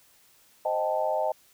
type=chord; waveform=sine; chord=A half-diminished seventh; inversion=first; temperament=equal; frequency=523.3 / 622.3 / 784 / 880 Hz; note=C5 / Eb5 / G5 / A5; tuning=0 / 0 / 0 / 0 cents; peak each=-32 / -27 / -31 / -31 dBFS; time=0.65-1.32 s; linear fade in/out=5 ms; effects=white hiss -60 dBFS RMS until 1.53 s